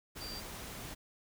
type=tone in noise; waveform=sine; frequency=4699 Hz; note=D8; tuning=in tune; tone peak=-43 dBFS; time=0.2-0.41 s; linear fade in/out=20 ms; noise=pink; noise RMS=-45 dBFS; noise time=0.15-0.95 s; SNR=-1 dB; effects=none